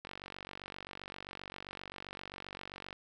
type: click train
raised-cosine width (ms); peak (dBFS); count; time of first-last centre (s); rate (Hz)
0.3; -27; 138; 0.05-2.928; 47.6
effects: none